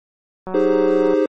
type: click train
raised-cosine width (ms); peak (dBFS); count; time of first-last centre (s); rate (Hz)
1; -16; 125; 0.47-1.137; 186
type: chord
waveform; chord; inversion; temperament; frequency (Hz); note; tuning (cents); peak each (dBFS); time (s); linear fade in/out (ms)
triangle; Ab major seventh; second; equal; 311.1 / 392 / 415.3 / 523.3; Eb4 / G4 / Ab4 / C5; 0 / 0 / 0 / 0; -17; 0.54-1.26; 5
effects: MP3 32 kbps